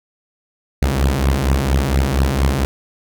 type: beating tone pair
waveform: sawtooth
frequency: 65.41 / 69.71 Hz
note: C2 / C#2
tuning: 0 / +10 cents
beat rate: 4.3 Hz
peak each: -13 dBFS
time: 0.82-2.65 s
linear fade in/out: 0 ms
effects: none